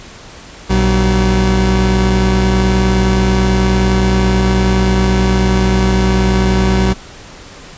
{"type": "tone pair together", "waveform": "30% pulse", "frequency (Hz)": [60.2, 190.02], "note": ["B1", "F#3"], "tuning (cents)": [-44, 46], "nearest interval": "octave + minor sixth", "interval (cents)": 1990, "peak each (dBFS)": -10, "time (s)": [0.69, 6.94], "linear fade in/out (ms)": 20, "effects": ["pink hiss -35 dBFS RMS until 7.77 s", "resampled to 16000 Hz"]}